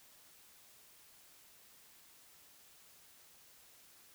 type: silence
effects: white hiss -62 dBFS RMS until 4.14 s